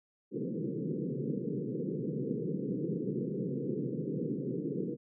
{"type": "band-pass noise", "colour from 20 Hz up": "pink", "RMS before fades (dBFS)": -35, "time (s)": [0.31, 4.97], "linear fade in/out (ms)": 50, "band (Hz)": [130, 490], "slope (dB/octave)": 96, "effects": []}